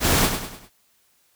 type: noise with echo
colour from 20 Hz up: pink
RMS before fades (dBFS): -19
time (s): 0-0.3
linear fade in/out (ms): 50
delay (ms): 100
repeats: 4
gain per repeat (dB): -7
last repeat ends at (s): 0.7
effects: white hiss -63 dBFS RMS until 1.35 s